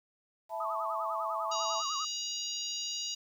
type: chord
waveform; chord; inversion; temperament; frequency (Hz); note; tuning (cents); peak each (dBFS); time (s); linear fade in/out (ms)
sine; E suspended fourth; none; equal with one note detuned; 659.3 / 870.9 / 987.8; E5 / A5 / B5; 0 / -18 / 0; -37 / -37 / -42; 0.49-1.83; 50
type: tone with vibrato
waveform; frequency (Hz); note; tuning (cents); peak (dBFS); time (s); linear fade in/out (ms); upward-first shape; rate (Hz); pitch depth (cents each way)
sine; 1174.7; D6; 0; -34; 0.6-2.05; 5; sine; 10; 150
type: harmonic tone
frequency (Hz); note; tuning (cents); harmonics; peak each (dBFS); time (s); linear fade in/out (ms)
953; A#5; +38; 3 / 4 / 5 / 6 / 7; -41 / -41 / -39 / -44 / -40; 1.51-3.15; 10
effects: 10-bit